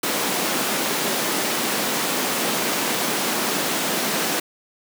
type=high-pass noise; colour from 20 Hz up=pink; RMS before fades=-23 dBFS; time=0.03-4.4 s; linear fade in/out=5 ms; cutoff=200 Hz; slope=24 dB/octave; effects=none